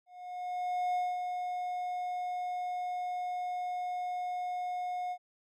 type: tone with ADSR envelope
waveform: triangle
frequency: 722 Hz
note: F#5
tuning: 43 cents flat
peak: -26 dBFS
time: 0.06-5.18 s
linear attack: 890 ms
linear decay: 220 ms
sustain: -5 dB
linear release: 64 ms
effects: none